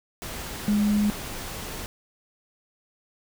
sine tone in noise, 207.7 Hz, G#3, in tune, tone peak -19 dBFS, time 0.68-1.1 s, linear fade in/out 0 ms, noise pink, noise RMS -35 dBFS, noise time 0.22-1.86 s, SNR +13 dB, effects none

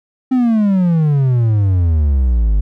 triangle exponential sweep, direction down, 263.1 to 49 Hz, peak -8 dBFS, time 0.31-2.61 s, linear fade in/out 10 ms, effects none

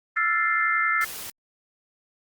sine chord, F major seventh, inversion third, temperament equal with one note detuned, 1326.1 / 1396.9 / 1760 / 2093 Hz, E6 / F6 / A6 / C7, +10 / 0 / 0 / 0 cents, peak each -25 / -30 / -25 / -25 dBFS, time 0.16-1.05 s, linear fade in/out 10 ms
white noise, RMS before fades -36 dBFS, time 1.01-1.3 s, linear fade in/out 2 ms
effects Opus 32 kbps

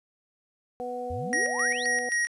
harmonic tone, 246.9 Hz, B3, in tune, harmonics 1 / 2 / 3, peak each -41 / -33 / -35 dBFS, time 0.8-2.09 s, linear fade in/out 0 ms
sine exponential sweep, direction up, 73.42 to 4699 Hz, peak -33 dBFS, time 1.1-1.86 s, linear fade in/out 5 ms
square tone with tremolo, 1889 Hz, A#6, 22 cents sharp, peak -24 dBFS, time 1.33-2.27 s, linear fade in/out 0 ms, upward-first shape square, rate 3.8 Hz, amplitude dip 55%
effects resampled to 24000 Hz + 10-bit

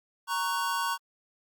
square chord, F# major, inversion first, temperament equal with one note detuned, 932.3 / 1108.7 / 1498 Hz, A#5 / C#6 / F#6, 0 / 0 / +21 cents, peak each -32 / -32 / -35 dBFS, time 0.27-0.98 s, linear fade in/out 50 ms, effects Opus 48 kbps

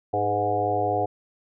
harmonic tone with a mistuned harmonic, 103.83 Hz, G#2, in tune, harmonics 1 / 3 / 4 / 5 / 6 / 7 / 8, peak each -32 / -33 / -29 / -29 / -33 / -24 / -34 dBFS, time 0.13-1.06 s, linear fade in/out 10 ms, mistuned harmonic 5, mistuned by -44 cents, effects none

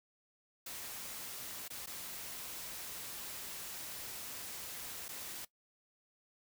white noise with dropouts, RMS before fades -45 dBFS, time 0.66-5.45 s, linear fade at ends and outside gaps 5 ms, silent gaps 1.681-1.702 / 1.861-1.871 / 5.083-5.089 s, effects noise-tail reverb RT60 0.1 s tail -19 dB re dry

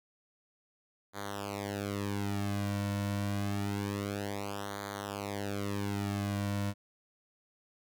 sawtooth tone with flanger, 100.9 Hz, G#2, 49 cents flat, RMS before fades -35 dBFS, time 1.13-6.74 s, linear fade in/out 50 ms, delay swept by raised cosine 0.37 to 2.47 ms, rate 0.27 Hz, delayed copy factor -1, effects none

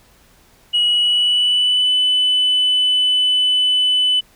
sine tone with pitch glide, 2911 to 3000 Hz, F#7 to F#7, -29 to +23 cents, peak -11 dBFS, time 0.73-4.21 s, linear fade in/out 20 ms, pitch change +52 cents, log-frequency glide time 0.84-1.9 s, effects tanh soft clip ceiling -10 dBFS + pink hiss -52 dBFS RMS until 4.35 s

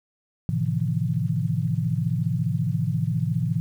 sine chord, F dominant seventh, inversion first, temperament equal with one note detuned, 110 / 130.81 / 155.56 / 170.13 Hz, A2 / C3 / Eb3 / F3, 0 / 0 / 0 / -45 cents, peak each -27 dBFS, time 0.49-3.6 s, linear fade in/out 0 ms, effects 9-bit

